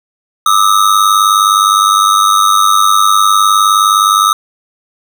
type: ring-modulated tone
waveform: square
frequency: 1244.5 Hz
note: D#6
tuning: in tune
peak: -4 dBFS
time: 0.46-4.33 s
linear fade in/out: 2 ms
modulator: 49.8 Hz
effects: none